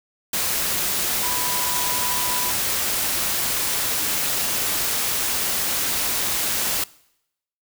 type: tone in noise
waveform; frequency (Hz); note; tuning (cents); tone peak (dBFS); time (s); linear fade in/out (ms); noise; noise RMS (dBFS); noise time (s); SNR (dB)
sine; 987.8; B5; 0; -29; 1.23-2.51; 5; white; -23; 0.33-6.84; -9
effects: noise-tail reverb RT60 0.8 s tail -22 dB re dry